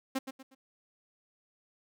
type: tone with echo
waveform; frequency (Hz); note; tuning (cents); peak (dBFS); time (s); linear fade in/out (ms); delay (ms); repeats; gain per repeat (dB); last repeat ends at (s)
sawtooth; 265.5; C4; +25; -25; 0.15-0.19; 10; 120; 3; -9; 0.55
effects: none